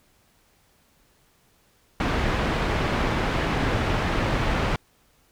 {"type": "low-pass noise", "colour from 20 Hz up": "pink", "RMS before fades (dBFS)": -24, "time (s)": [2, 4.76], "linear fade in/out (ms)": 2, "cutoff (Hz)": 2500, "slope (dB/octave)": 12, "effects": ["pink hiss -62 dBFS RMS until 5.31 s"]}